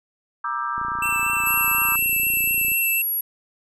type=chord; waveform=sine; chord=E half-diminished seventh; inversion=second; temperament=just; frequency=949.3 / 1186.7 / 1318.5 / 1582.2 Hz; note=Bb5 / D6 / E6 / G6; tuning=+31 / +18 / 0 / +16 cents; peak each=-31 / -26 / -29 / -32 dBFS; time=0.44-1.96 s; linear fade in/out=5 ms
type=click train; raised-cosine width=3 ms; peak=-27 dBFS; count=57; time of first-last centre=0.78-2.718 s; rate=28.9 Hz
type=tone with vibrato; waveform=square; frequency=2669 Hz; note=E7; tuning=21 cents sharp; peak=-22 dBFS; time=1.02-3.02 s; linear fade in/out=5 ms; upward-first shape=sine; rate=4.1 Hz; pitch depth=18 cents each way
type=tone; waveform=sine; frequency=11380 Hz; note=F9; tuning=31 cents sharp; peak=-21 dBFS; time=1.46-3.21 s; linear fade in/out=5 ms
effects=none